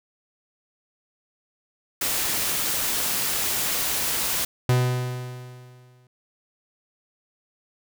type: noise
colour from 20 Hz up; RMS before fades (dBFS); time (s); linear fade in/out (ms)
white; -25; 2.01-4.45; 5
type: tone with exponential decay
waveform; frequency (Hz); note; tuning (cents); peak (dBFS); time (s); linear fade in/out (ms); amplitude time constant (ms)
45% pulse; 125.2; B2; +24; -16; 4.69-6.07; 2; 300
effects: none